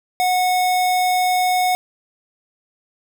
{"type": "tone", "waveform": "square", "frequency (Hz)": 732, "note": "F#5", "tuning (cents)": -19, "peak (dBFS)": -16, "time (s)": [0.2, 1.75], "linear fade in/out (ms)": 0, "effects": []}